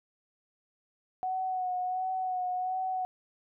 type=tone with vibrato; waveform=sine; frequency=740 Hz; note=F#5; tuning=in tune; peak=-29 dBFS; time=1.23-3.05 s; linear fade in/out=0 ms; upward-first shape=sine; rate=1.4 Hz; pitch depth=28 cents each way; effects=none

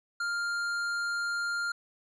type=tone with tanh clipping; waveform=sine; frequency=1400 Hz; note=F6; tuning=4 cents sharp; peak=-31 dBFS; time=0.2-1.72 s; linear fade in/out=5 ms; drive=13 dB; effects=resampled to 22050 Hz

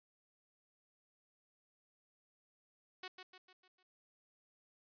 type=tone with echo; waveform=5% pulse; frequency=370 Hz; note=F#4; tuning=in tune; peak=-33 dBFS; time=3.03-3.08 s; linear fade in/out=5 ms; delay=150 ms; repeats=5; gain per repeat=-6 dB; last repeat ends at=3.83 s; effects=resampled to 11025 Hz

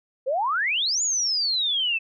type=exponential two-way sweep; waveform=sine; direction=up then down; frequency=493.9 to 7040 to 2592 Hz; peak=-21 dBFS; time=0.26-1.99 s; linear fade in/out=20 ms; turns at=1.02 s; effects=none

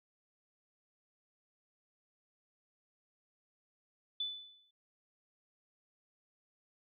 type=tone with exponential decay; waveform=sine; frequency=3492 Hz; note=A7; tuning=14 cents flat; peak=-32 dBFS; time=4.2-4.71 s; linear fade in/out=5 ms; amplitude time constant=110 ms; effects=none

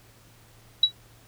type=tone with exponential decay; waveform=sine; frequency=3900 Hz; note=B7; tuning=23 cents flat; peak=-11 dBFS; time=0.83-0.92 s; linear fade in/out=5 ms; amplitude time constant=19 ms; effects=added 113 Hz sine -56 dBFS peak until 1.27 s + pink hiss -56 dBFS RMS until 1.27 s

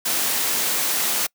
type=noise; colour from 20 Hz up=white; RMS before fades=-22 dBFS; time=0.05-1.27 s; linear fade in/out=10 ms; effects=noise-tail reverb RT60 0.1 s tail -26 dB re dry + high-pass 200 Hz 12 dB/octave

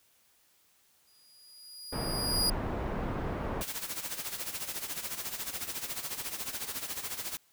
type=tone with exponential growth; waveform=sawtooth; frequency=4883 Hz; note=D#8; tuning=33 cents flat; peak=-22 dBFS; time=1.07-2.5 s; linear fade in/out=5 ms; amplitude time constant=310 ms
type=low-pass noise; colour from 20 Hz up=pink; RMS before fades=-34 dBFS; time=1.92-3.63 s; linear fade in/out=10 ms; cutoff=1200 Hz; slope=12 dB/octave
type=noise with tremolo; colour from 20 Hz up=white; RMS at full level=-35 dBFS; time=3.61-7.37 s; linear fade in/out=0 ms; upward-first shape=sine; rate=14 Hz; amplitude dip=70%
effects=white hiss -67 dBFS RMS until 7.52 s

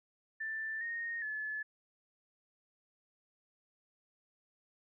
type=tone with pitch steps; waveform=sine; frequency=1770 / 1855 / 1723 Hz; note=A6 / A#6 / A6; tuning=+10 / -9 / -37 cents; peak=-36 dBFS; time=0.4-1.63 s; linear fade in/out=10 ms; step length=410 ms; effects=none

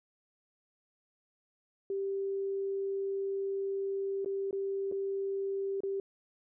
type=tone with dropouts; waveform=sine; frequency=392 Hz; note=G4; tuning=in tune; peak=-31 dBFS; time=1.9-6 s; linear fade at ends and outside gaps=2 ms; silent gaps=4.247-4.259 / 4.51-4.528 / 4.915-4.922 / 5.805-5.834 s; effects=none

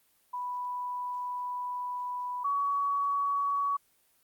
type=tone pair in turn; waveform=sine; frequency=987.8 / 1127.8 Hz; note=B5 / C#6; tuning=0 / +30 cents; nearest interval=major second; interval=230 cents; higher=second; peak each=-32 / -26 dBFS; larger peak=second; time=0.33-2.44 / 2.44-3.77 s; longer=first; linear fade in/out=10 ms; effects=white hiss -68 dBFS RMS until 4.23 s + Opus 32 kbps

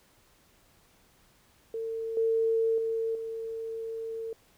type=tone with level steps; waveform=sine; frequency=451.2 Hz; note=A4; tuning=44 cents sharp; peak=-31 / -23 / -27 / -33 dBFS; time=1.74-4.33 s; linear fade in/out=2 ms; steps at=2.17 / 2.78 / 3.15 s; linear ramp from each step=2 ms; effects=pink hiss -63 dBFS RMS until 4.57 s

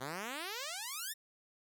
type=exponential sweep; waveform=5% pulse; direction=up; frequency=123.47 to 1864.7 Hz; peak=-28 dBFS; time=0-1.14 s; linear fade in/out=20 ms; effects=none

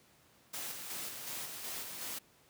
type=noise with tremolo; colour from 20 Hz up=white; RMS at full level=-41 dBFS; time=0.53-2.19 s; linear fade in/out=10 ms; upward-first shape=square; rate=2.7 Hz; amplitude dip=35%; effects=pink hiss -65 dBFS RMS until 2.49 s + high-pass 100 Hz 12 dB/octave

